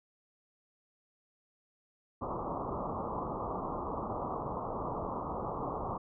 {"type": "low-pass noise", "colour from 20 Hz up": "white", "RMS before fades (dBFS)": -37, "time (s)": [2.21, 5.98], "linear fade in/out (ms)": 10, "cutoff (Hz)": 1200, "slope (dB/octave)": 96, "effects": []}